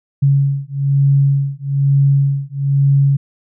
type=beating tone pair; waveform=sine; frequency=138.59 / 139.69 Hz; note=C#3 / C#3; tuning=0 / +14 cents; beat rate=1.1 Hz; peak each=-14 dBFS; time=0.22-3.17 s; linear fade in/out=10 ms; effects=none

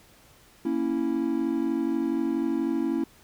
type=chord; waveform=triangle; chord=A# diminished; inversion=none; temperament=equal; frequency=233.1 / 277.2 / 329.6 Hz; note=A#3 / C#4 / E4; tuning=0 / 0 / 0 cents; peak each=-29 / -26 / -25 dBFS; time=0.65-3.04 s; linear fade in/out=5 ms; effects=pink hiss -56 dBFS RMS until 3.23 s

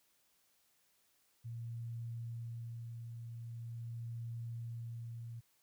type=tone with tremolo; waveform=sine; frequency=116.54 Hz; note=A#2; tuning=in tune; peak=-40 dBFS; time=1.44-5.41 s; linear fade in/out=20 ms; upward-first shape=sine; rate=0.43 Hz; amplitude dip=35%; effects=white hiss -74 dBFS RMS until 5.62 s

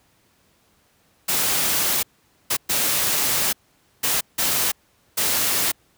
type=noise bursts at uneven times; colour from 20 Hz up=white; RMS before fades=-21 dBFS; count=6; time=1.28-2.03 / 2.5-2.57 / 2.69-3.53 / 4.03-4.21 / 4.38-4.72 / 5.17-5.72 s; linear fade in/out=10 ms; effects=pink hiss -61 dBFS RMS until 5.97 s + high-pass 60 Hz 12 dB/octave

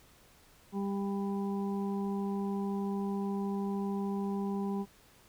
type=harmonic tone; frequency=198.5 Hz; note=G3; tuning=22 cents sharp; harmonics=1 / 2 / 4 / 5; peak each=-32 / -38 / -44 / -46 dBFS; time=0.72-4.86 s; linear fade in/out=50 ms; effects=pink hiss -61 dBFS RMS until 5.28 s

